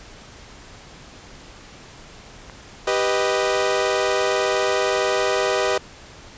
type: clicks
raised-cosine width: 0.5 ms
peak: -23 / -25 dBFS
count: 2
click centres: 2.498 / 5.192 s
type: chord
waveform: sawtooth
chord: G augmented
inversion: none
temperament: equal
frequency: 392 / 493.9 / 622.3 Hz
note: G4 / B4 / D#5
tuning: 0 / 0 / 0 cents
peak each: -19 dBFS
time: 2.87-5.78 s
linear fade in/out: 5 ms
effects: pink hiss -43 dBFS RMS until 6.37 s + resampled to 16000 Hz